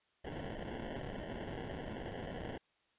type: noise with sample-and-hold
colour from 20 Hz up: white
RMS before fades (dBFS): -43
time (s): 0.24-2.58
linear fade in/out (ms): 10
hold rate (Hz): 1225
effects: white hiss -75 dBFS RMS until 2.98 s + resampled to 8000 Hz